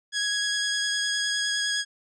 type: tone with vibrato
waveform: 15% pulse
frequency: 1661.2 Hz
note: G#6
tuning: in tune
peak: -18 dBFS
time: 0.12-1.85 s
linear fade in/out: 50 ms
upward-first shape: sine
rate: 9.8 Hz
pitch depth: 11 cents each way
effects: resampled to 22050 Hz